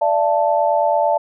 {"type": "chord", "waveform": "sine", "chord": "D suspended second", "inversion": "none", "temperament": "equal with one note detuned", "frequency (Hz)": [587.3, 676.2, 880], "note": ["D5", "E5", "A5"], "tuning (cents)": [0, 44, 0], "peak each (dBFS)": -18, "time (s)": [0.01, 1.18], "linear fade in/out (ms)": 10, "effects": []}